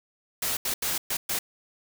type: noise bursts at uneven times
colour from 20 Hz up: white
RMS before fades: -28 dBFS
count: 5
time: 0.42-0.57 / 0.65-0.74 / 0.82-0.98 / 1.1-1.17 / 1.29-1.39 s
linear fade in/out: 5 ms
effects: none